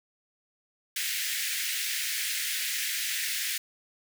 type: high-pass noise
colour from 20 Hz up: pink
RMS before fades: -31 dBFS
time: 0.96-3.58 s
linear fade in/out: 5 ms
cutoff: 1700 Hz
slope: 48 dB/octave
effects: none